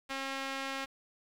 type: tone with band-pass filter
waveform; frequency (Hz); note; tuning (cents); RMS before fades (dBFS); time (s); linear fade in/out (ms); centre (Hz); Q
sawtooth; 270.3; C#4; -44; -38; 0.09-0.86; 20; 2300; 0.71
effects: 9-bit